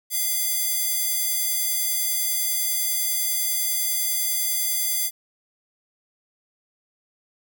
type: tone with high-pass filter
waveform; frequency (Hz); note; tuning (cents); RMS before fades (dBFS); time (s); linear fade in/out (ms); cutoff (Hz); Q
square; 685; F5; -34; -24; 0.1-5.11; 50; 8100; 0.53
effects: none